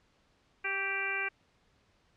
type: harmonic tone with a mistuned harmonic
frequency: 392 Hz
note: G4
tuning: in tune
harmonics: 1 / 2 / 3 / 4 / 5 / 6 / 7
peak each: -43 / -44 / -43 / -36 / -39 / -34 / -41 dBFS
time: 0.64-1.29 s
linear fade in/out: 10 ms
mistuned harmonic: 3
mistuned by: -28 cents
effects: pink hiss -69 dBFS RMS until 2.16 s + low-pass 5000 Hz 12 dB/octave